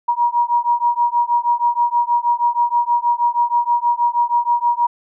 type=beating tone pair; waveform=sine; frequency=951 / 957.3 Hz; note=A#5 / A#5; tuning=+34 / +46 cents; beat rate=6.3 Hz; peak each=-17 / -17 dBFS; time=0.08-4.87 s; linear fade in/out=10 ms; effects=none